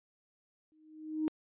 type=tone with exponential growth; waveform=sine; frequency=311.1 Hz; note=D#4; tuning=in tune; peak=-26 dBFS; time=0.72-1.28 s; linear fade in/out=0 ms; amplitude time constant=120 ms; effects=tanh soft clip ceiling -23 dBFS + resampled to 8000 Hz